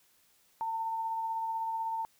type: tone with tremolo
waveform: sine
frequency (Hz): 900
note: A5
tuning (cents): +39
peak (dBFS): -30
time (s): 0.61-2.05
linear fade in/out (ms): 0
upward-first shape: sine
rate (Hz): 16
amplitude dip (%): 25
effects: white hiss -67 dBFS RMS until 2.19 s